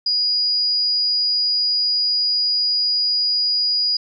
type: tone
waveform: sine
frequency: 4896 Hz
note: D#8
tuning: 29 cents flat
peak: -16 dBFS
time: 0.06-3.97 s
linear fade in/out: 5 ms
effects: none